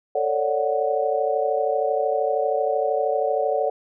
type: chord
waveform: sine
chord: D major seventh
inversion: second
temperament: equal with one note detuned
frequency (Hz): 445.4 / 554.4 / 587.3 / 740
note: A4 / C#5 / D5 / F#5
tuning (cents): +21 / 0 / 0 / 0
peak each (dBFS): -25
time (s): 0.15-3.7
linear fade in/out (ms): 5
effects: none